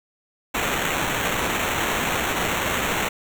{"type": "noise with sample-and-hold", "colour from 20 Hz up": "white", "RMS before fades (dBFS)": -24, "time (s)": [0.54, 3.09], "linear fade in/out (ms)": 10, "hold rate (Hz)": 4900, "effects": []}